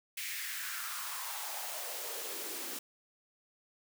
white noise with high-pass filter sweep, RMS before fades -40 dBFS, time 0.17-2.79 s, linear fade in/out 5 ms, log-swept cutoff 2300 to 270 Hz, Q 3.5, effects none

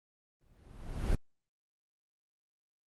brown noise with exponential growth, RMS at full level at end -28 dBFS, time 0.41-1.15 s, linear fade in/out 2 ms, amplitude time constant 160 ms, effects Opus 24 kbps

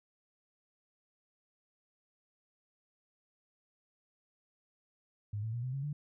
sine tone with pitch steps, 103.83 / 111.28 / 119.27 / 127.83 / 137 / 146.84 Hz, G#2 / A2 / A#2 / C3 / C#3 / D3, 0 / +20 / +40 / -40 / -20 / 0 cents, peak -34 dBFS, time 5.33-5.93 s, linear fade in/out 5 ms, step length 100 ms, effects none

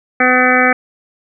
harmonic tone, 252.7 Hz, B3, 40 cents sharp, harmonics 1 / 2 / 3 / 5 / 6 / 7 / 8 / 9, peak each -17 / -17 / -17 / -17 / -17 / -17 / -17 / -17 dBFS, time 0.2-0.73 s, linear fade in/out 5 ms, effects none

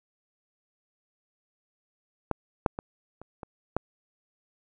clicks, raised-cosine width 1 ms, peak -12 / -7 / -19 / -29 / -24 / -11 dBFS, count 6, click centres 2.313 / 2.662 / 2.789 / 3.216 / 3.432 / 3.766 s, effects none

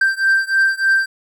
triangle beating tone pair, 1568 / 1571.3 Hz, G6 / G6, 0 / +4 cents, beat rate 3.3 Hz, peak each -14 / -15 dBFS, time 0.01-1.06 s, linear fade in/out 5 ms, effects none

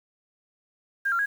sine tone with pitch steps, 1607 / 1381 / 1646 Hz, G6 / F6 / G#6, +43 / -20 / -16 cents, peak -22 dBFS, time 1.05-1.26 s, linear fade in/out 10 ms, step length 70 ms, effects 8-bit

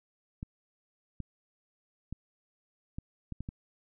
clicks, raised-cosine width 5 ms, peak -25 dBFS, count 7, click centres 0.429 / 1.203 / 2.126 / 2.985 / 3.323 / 3.406 / 3.489 s, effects none

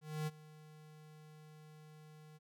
square tone with ADSR envelope, 153.7 Hz, D#3, 21 cents flat, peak -36 dBFS, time 0.01-2.39 s, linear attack 260 ms, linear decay 32 ms, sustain -20 dB, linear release 28 ms, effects none

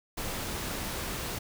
pink noise, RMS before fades -35 dBFS, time 0.17-1.39 s, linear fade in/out 10 ms, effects none

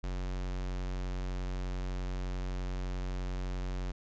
square tone, 45.81 Hz, F#1, 17 cents flat, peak -34 dBFS, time 0.03-3.92 s, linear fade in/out 10 ms, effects resampled to 16000 Hz

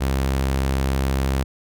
sawtooth tone, 67 Hz, C2, 42 cents sharp, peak -15 dBFS, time 0-1.44 s, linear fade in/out 20 ms, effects none

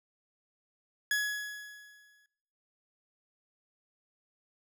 40% pulse tone with exponential decay, 1683 Hz, G#6, 23 cents sharp, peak -25 dBFS, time 1.11-2.26 s, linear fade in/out 2 ms, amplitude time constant 250 ms, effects noise-tail reverb RT60 1.0 s tail -24 dB re dry

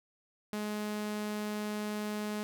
sawtooth tone, 210.4 Hz, G#3, 23 cents sharp, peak -30 dBFS, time 0.53-2.43 s, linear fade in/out 0 ms, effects none

